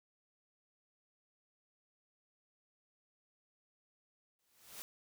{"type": "noise with exponential growth", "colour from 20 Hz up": "white", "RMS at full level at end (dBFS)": -45, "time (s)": [4.39, 4.82], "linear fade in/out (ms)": 0, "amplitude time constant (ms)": 92, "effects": []}